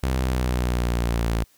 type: exponential sweep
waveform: sawtooth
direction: down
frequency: 65.41 to 56.1 Hz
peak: -17 dBFS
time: 0.03-1.44 s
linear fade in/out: 5 ms
effects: white hiss -59 dBFS RMS until 1.57 s